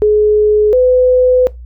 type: tone pair in turn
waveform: sine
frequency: 422.6 / 504.6 Hz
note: G#4 / B4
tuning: +30 / +37 cents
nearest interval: minor third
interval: 307 cents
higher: second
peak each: -6 dBFS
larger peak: neither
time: 0.02-0.73 / 0.73-1.47 s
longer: second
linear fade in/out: 0 ms
effects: noise-tail reverb RT60 0.2 s tail -20 dB re dry + added 60 Hz sine -28 dBFS peak until 1.65 s